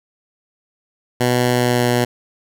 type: tone with pitch glide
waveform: 10% pulse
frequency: 123.47 to 122.12 Hz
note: B2 to B2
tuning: 0 to -19 cents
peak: -6 dBFS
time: 1.2-2.05 s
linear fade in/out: 10 ms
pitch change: -19 cents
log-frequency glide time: 1.52-1.85 s
effects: none